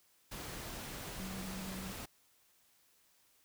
sine tone in noise, 189.2 Hz, F#3, 39 cents sharp, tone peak -43 dBFS, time 1.19-1.92 s, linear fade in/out 10 ms, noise pink, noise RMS -45 dBFS, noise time 0.31-2.06 s, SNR -1 dB, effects white hiss -70 dBFS RMS until 3.44 s

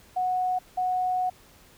sine tone bursts at uneven times, 735 Hz, F#5, 12 cents flat, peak -23 dBFS, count 2, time 0.16-0.59 / 0.77-1.3 s, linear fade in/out 10 ms, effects pink hiss -55 dBFS RMS until 1.77 s

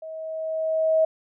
sine tone with level ramp, 638 Hz, D#5, 43 cents sharp, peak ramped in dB -34 to -15 dBFS, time 0.02-1.05 s, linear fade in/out 5 ms, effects none

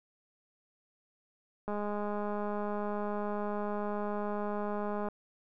click train, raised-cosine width 1 ms, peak -23 dBFS, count 706, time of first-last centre 1.68-5.086 s, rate 207 Hz, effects none

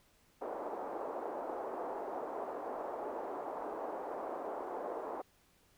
white band-pass noise, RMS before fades -41 dBFS, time 0.41-5.22 s, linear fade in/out 10 ms, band 330 to 870 Hz, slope 24 dB/octave, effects pink hiss -69 dBFS RMS until 5.77 s

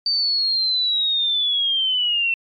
sine linear sweep, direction down, 4617 to 2684 Hz, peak -17 dBFS, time 0.06-2.34 s, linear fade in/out 2 ms, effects MP3 64 kbps

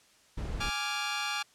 brown noise, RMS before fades -35 dBFS, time 0.37-0.7 s, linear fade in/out 10 ms
15% pulse chord, D diminished, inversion second, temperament equal, 830.6 / 1174.7 / 1396.9 Hz, Ab5 / D6 / F6, 0 / 0 / 0 cents, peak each -29 dBFS, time 0.6-1.43 s, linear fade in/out 10 ms
effects white hiss -62 dBFS RMS until 1.54 s + low-pass 8000 Hz 12 dB/octave

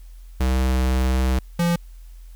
square tone pair in turn, 64.4 / 171.73 Hz, C2 / F3, -27 / -29 cents, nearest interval octave + perfect fourth, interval 1698 cents, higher second, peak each -18 dBFS, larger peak neither, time 0.4-1.39 / 1.59-1.76 s, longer first, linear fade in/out 5 ms, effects added 42 Hz sine -38 dBFS peak until 2.35 s + white hiss -59 dBFS RMS until 2.35 s

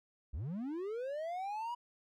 triangle linear sweep, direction up, 53 to 977 Hz, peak -35 dBFS, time 0.33-1.75 s, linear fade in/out 10 ms, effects none

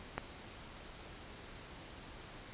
click, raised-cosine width 0.5 ms, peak -20 dBFS, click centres 0.18 s, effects pink hiss -51 dBFS RMS until 2.53 s + resampled to 8000 Hz

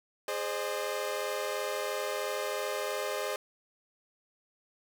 sawtooth chord, Ab major, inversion none, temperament equal with one note detuned, 415.3 / 523.3 / 606.3 Hz, Ab4 / C5 / Eb5, 0 / 0 / -45 cents, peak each -33 / -32 / -32 dBFS, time 0.28-3.36 s, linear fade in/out 2 ms, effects none

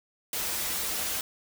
white noise with comb filter, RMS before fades -31 dBFS, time 0.33-1.21 s, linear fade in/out 2 ms, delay 7.3 ms, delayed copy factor -0.65, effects none

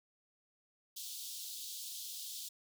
pink high-pass noise, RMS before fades -45 dBFS, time 0.96-2.49 s, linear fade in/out 10 ms, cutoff 3300 Hz, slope 48 dB/octave, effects none

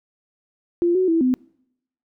sine tone with pitch steps, 345.8 / 371.6 / 329 / 254.7 Hz, F4 / F#4 / E4 / C4, -17 / +7 / -3 / -46 cents, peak -15 dBFS, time 0.82-1.34 s, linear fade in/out 0 ms, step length 130 ms, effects noise-tail reverb RT60 0.8 s tail -26 dB re dry

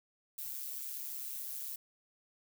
violet noise with amplitude modulation, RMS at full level -39 dBFS, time 0.38-1.76 s, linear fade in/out 5 ms, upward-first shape sine, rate 136 Hz, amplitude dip 60%, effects none

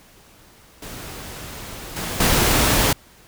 pink noise with level steps, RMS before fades -35 / -27 / -17 dBFS, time 0.82-2.93 s, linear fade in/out 5 ms, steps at 1.96 / 2.2 s, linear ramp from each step 5 ms, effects pink hiss -50 dBFS RMS until 3.27 s

